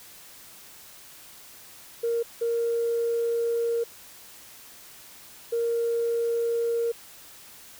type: tone bursts at uneven times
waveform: sine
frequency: 466.2 Hz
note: A#4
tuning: in tune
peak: -22 dBFS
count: 3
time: 2.03-2.23 / 2.41-3.84 / 5.52-6.92 s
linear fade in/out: 10 ms
effects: tanh soft clip ceiling -18 dBFS + white hiss -48 dBFS RMS until 7.79 s